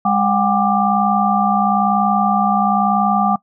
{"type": "tone cluster", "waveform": "sine", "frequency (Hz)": [203.5, 735, 796, 1184], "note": ["G#3", "F#5", "G5", "D6"], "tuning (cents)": [-35, -12, 26, 14], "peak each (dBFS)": -18, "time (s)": [0.05, 3.36], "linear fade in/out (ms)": 5, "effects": ["noise-tail reverb RT60 0.1 s tail -21 dB re dry"]}